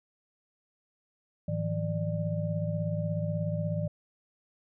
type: tone cluster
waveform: sine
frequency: 105.5 / 159.9 / 176.4 / 592 Hz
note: G#2 / D#3 / F3 / D5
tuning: +28 / +48 / +18 / +14 cents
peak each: -33 / -31 / -38 / -36 dBFS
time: 1.48-3.88 s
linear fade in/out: 5 ms
effects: none